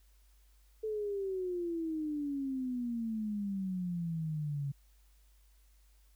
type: exponential sweep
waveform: sine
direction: down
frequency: 440 to 137.9 Hz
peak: -33 dBFS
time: 0.83-4.72 s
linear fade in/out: 10 ms
effects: added 50 Hz sine -61 dBFS peak until 6.15 s + white hiss -72 dBFS RMS until 6.15 s